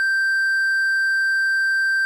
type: tone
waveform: triangle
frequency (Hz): 1568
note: G6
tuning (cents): 0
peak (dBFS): -15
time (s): 0-2.05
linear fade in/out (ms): 0
effects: none